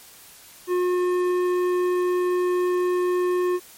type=tone with tanh clipping; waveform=sine; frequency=359.6 Hz; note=F#4; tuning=49 cents flat; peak=-21 dBFS; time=0.67-3.6 s; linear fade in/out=50 ms; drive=12 dB; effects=white hiss -47 dBFS RMS until 3.77 s + MP3 64 kbps